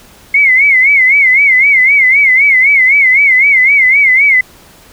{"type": "tone with vibrato", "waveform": "sine", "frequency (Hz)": 2146, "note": "C7", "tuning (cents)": 43, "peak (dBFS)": -4, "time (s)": [0.34, 4.41], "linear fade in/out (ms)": 5, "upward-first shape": "sine", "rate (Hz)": 3.9, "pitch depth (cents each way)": 120, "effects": ["pink hiss -40 dBFS RMS until 4.92 s"]}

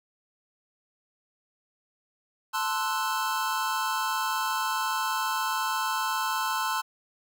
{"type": "chord", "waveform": "square", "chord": "F# half-diminished seventh", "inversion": "first", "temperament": "equal", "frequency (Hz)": [880, 1046.5, 1318.5, 1480], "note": ["A5", "C6", "E6", "F#6"], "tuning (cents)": [0, 0, 0, 0], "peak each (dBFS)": [-32, -31, -34, -35], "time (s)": [2.53, 6.82], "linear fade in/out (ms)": 20, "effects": []}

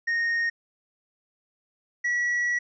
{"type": "tone pair in turn", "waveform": "triangle", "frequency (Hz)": [1855, 1934.2], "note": ["A#6", "B6"], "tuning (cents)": [-9, -37], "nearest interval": "minor second", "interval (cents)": 72, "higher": "second", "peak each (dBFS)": -21, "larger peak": "neither", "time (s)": [[0.07, 0.5], [2.04, 2.59]], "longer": "second", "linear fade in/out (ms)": 10, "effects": ["resampled to 16000 Hz"]}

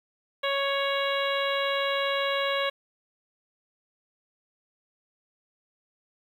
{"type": "harmonic tone with a mistuned harmonic", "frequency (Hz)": 554.4, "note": "C#5", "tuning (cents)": 0, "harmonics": [1, 2, 3, 4, 5, 6, 7], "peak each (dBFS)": [-28, -31, -33, -34, -35, -36, -36], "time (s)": [0.43, 2.7], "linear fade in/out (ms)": 10, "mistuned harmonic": 5, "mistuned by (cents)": 23, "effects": ["9-bit"]}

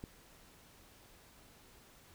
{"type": "click", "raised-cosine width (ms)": 3, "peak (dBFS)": -30, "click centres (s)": 0.039, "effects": ["pink hiss -61 dBFS RMS until 2.14 s"]}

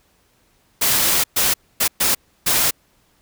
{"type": "noise bursts at uneven times", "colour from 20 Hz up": "white", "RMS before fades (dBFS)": -17, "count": 5, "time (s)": [[0.81, 1.24], [1.36, 1.54], [1.8, 1.88], [2, 2.15], [2.46, 2.71]], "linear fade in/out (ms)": 10, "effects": ["pink hiss -60 dBFS RMS until 3.21 s"]}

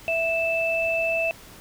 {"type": "tone pair together", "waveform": "sine", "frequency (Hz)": [659.3, 2637], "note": ["E5", "E7"], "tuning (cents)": [0, 0], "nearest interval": "2 octaves", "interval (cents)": 2400, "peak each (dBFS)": -24, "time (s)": [0.08, 1.31], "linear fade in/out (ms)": 0, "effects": ["pink hiss -46 dBFS RMS until 1.6 s"]}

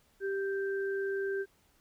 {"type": "tone pair together", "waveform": "sine", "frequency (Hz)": [392, 1568], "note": ["G4", "G6"], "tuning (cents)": [0, 0], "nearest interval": "2 octaves", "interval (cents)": 2400, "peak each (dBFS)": [-31, -39], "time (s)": [0.2, 1.46], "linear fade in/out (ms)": 50, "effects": ["pink hiss -68 dBFS RMS until 1.8 s"]}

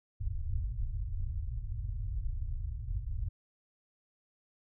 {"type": "low-pass noise", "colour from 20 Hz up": "pink", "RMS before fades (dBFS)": -35, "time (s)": [0.2, 3.29], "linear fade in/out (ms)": 10, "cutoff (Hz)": 110, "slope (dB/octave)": 48, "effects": []}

